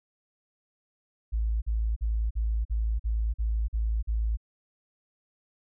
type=tone bursts; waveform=sine; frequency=55 Hz; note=A1; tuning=in tune; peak=-24 dBFS; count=9; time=1.32-4.372 s; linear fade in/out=20 ms; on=300 ms; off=44 ms; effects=none